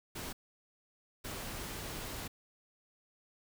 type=noise bursts at uneven times; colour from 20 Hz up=pink; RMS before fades=-42 dBFS; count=2; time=0.15-0.33 / 1.24-2.28 s; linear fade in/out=10 ms; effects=none